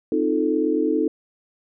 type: chord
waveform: sine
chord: F dominant seventh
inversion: second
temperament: equal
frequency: 261.6 / 311.1 / 349.2 / 440 Hz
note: C4 / Eb4 / F4 / A4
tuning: 0 / 0 / 0 / 0 cents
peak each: -26 / -21 / -27 / -23 dBFS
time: 0.12-1.08 s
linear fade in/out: 2 ms
effects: none